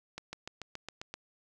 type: accelerating click train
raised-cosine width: 0.2 ms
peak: -23 dBFS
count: 8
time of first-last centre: 0.18-1.14 s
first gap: 150 ms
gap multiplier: 0.97
effects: none